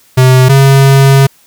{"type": "tone pair in turn", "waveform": "square", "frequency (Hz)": [128.8, 136.46], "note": ["C3", "C#3"], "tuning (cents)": [-27, -27], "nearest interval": "minor second", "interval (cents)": 100, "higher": "second", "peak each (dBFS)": -3, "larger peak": "neither", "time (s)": [[0.17, 0.49], [0.49, 1.27]], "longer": "second", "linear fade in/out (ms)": 10, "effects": ["white hiss -46 dBFS RMS until 1.46 s"]}